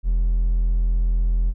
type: tone with hard clipping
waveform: triangle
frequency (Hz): 42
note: E1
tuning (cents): +33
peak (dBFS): -17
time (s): 0.03-1.54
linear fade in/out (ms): 50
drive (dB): 5
effects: none